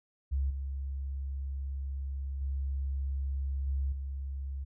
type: tone with level steps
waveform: sine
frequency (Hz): 68.2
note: C#2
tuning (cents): -28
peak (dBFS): -27 / -33 / -30 / -28 / -34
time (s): 0.31-4.65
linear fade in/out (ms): 20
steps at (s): 0.5 / 2.41 / 3.67 / 3.92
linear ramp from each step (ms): 5
effects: none